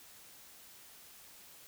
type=silence; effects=white hiss -56 dBFS RMS until 1.67 s